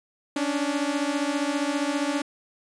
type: beating tone pair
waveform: sawtooth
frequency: 280 / 295 Hz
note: C#4 / D4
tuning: +18 / +8 cents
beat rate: 15 Hz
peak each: -23 dBFS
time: 0.36-2.22 s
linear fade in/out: 5 ms
effects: resampled to 22050 Hz